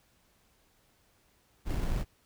brown noise with sample-and-hold, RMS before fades -30 dBFS, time 1.65-2.05 s, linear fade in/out 50 ms, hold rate 2450 Hz, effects pink hiss -68 dBFS RMS until 2.25 s

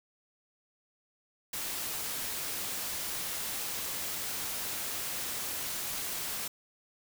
white noise, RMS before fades -36 dBFS, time 1.53-6.48 s, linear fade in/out 5 ms, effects none

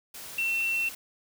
sine tone in noise, 2702 Hz, E7, 42 cents sharp, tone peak -25 dBFS, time 0.38-0.89 s, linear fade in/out 5 ms, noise white, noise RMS -42 dBFS, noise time 0.14-0.95 s, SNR +14 dB, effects none

